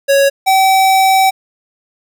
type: tone pair in turn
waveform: square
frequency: 554.4 / 766.9 Hz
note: C#5 / G5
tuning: 0 / -38 cents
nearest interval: tritone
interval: 562 cents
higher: second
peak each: -8 dBFS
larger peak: neither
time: 0.08-0.3 / 0.46-1.31 s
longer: second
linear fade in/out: 20 ms
effects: none